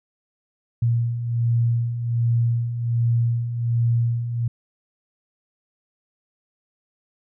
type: beating tone pair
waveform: sine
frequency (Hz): 116.54 / 117.84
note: A#2 / A#2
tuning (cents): 0 / +19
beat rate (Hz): 1.3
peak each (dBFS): -26 / -19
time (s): 0.82-4.48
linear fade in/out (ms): 5
effects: none